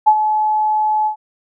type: tone with ADSR envelope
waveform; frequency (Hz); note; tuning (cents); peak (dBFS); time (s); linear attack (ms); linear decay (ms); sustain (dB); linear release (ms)
sine; 857; A5; -46; -4; 0.06-1.16; 19; 62; -9; 99
effects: none